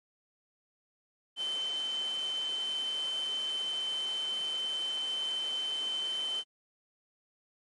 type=tone in noise; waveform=sine; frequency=3076 Hz; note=G7; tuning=33 cents flat; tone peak=-31 dBFS; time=1.36-6.44 s; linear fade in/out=50 ms; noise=pink; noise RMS=-45 dBFS; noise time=1.36-6.44 s; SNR=+11 dB; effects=high-pass 400 Hz 12 dB/octave + MP3 48 kbps